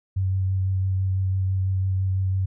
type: tone with vibrato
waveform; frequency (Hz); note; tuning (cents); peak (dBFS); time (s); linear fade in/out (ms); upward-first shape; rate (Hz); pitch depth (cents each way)
sine; 94.8; F#2; +43; -20; 0.16-2.46; 10; sine; 6; 14
effects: none